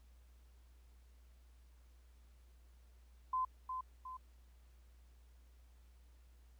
sine tone with echo, 1027 Hz, C6, 33 cents flat, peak -33 dBFS, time 3.33-3.45 s, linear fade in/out 5 ms, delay 360 ms, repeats 2, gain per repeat -6 dB, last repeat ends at 4.17 s, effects added 60 Hz sine -60 dBFS peak until 6.59 s + pink hiss -75 dBFS RMS until 6.59 s

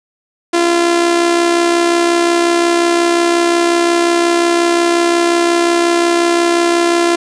sawtooth tone with amplitude modulation, 343 Hz, F4, 31 cents flat, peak -4 dBFS, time 0.53-7.16 s, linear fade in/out 10 ms, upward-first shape sine, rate 65.6 Hz, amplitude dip 45%, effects resampled to 22050 Hz + 7-bit

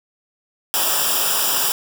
white noise with comb filter, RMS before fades -19 dBFS, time 0.74-1.72 s, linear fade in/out 0 ms, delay 0.47 ms, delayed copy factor -0.85, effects none

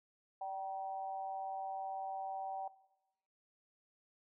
sine tone with amplitude modulation, 770 Hz, G5, 31 cents flat, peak -35 dBFS, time 0.41-2.68 s, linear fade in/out 5 ms, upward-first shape sine, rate 182 Hz, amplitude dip 75%, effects noise-tail reverb RT60 0.9 s tail -18 dB re dry

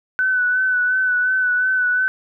sine tone with vibrato, 1500 Hz, F#6, 23 cents sharp, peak -15 dBFS, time 0.19-2.08 s, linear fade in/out 0 ms, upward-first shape sine, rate 2.8 Hz, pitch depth 30 cents each way, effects none

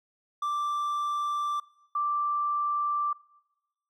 triangle / sine tone pair in turn, 1174.7 / 1174.7 Hz, D6 / D6, 0 / 0 cents, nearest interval unison, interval 0 cents, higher neither, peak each -25 / -25 dBFS, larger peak neither, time 0.42-1.6 / 1.95-3.13 s, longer neither, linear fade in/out 5 ms, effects noise-tail reverb RT60 1.0 s tail -22 dB re dry

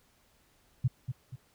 sine tone with echo, 126.7 Hz, B2, 45 cents sharp, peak -22 dBFS, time 0.84-0.88 s, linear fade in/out 10 ms, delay 240 ms, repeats 2, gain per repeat -8 dB, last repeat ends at 1.36 s, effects pink hiss -67 dBFS RMS until 1.54 s

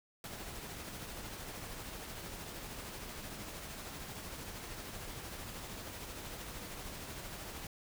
pink noise with tremolo, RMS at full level -44 dBFS, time 0.24-7.67 s, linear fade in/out 2 ms, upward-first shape triangle, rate 13 Hz, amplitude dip 35%, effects none

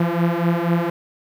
sawtooth beating tone pair, 168.5 / 172.6 Hz, E3 / F3, +38 / -20 cents, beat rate 4.1 Hz, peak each -16 dBFS, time 0-0.9 s, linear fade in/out 5 ms, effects low-pass 2000 Hz 12 dB/octave + 8-bit

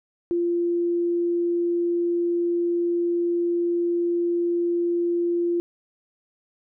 sine tone, 345.3 Hz, F4, 20 cents flat, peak -20 dBFS, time 0.31-5.6 s, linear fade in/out 0 ms, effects none

